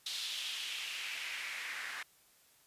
white noise with band-pass filter sweep, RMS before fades -41 dBFS, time 0.06-2.03 s, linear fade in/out 5 ms, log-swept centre 3800 to 1700 Hz, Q 2.8, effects white hiss -66 dBFS RMS until 2.66 s + resampled to 32000 Hz

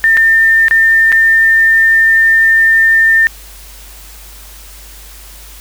sine tone with dropouts, 1803 Hz, A6, 42 cents sharp, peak -5 dBFS, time 0.04-3.27 s, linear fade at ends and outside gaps 0 ms, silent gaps 0.169-0.173 / 0.683-0.71 / 1.119-1.125 s, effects added 50 Hz sine -34 dBFS peak until 5.6 s + white hiss -36 dBFS RMS until 5.6 s

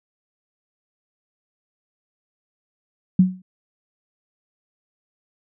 sine tone with exponential decay, 185 Hz, F#3, in tune, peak -7 dBFS, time 3.19-3.42 s, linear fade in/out 5 ms, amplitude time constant 48 ms, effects none

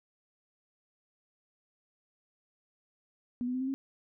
sine tone with pitch steps, 244.2 / 250.3 / 256.6 / 263.1 / 269.7 Hz, B3 / B3 / C4 / C4 / C#4, -19 / +23 / -34 / +10 / -47 cents, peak -30 dBFS, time 3.41-3.74 s, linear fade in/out 0 ms, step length 66 ms, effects none

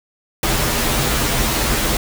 pink noise with comb filter, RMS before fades -18 dBFS, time 0.43-1.97 s, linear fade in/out 2 ms, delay 11 ms, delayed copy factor -0.85, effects none

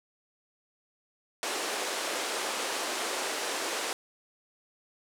pink band-pass noise, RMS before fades -33 dBFS, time 1.43-3.93 s, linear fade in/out 0 ms, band 350 to 10000 Hz, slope 24 dB/octave, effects none

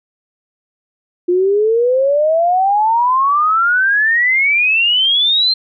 sine exponential sweep, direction up, 348.8 to 4186 Hz, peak -10 dBFS, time 1.28-5.54 s, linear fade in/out 10 ms, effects none

